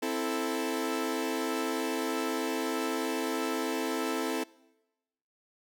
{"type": "chord", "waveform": "sawtooth", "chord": "A minor", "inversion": "first", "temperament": "equal", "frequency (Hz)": [261.6, 329.6, 440], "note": ["C4", "E4", "A4"], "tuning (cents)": [0, 0, 0], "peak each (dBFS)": -30, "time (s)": [0.02, 4.44], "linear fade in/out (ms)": 10, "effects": ["noise-tail reverb RT60 1.0 s tail -23 dB re dry"]}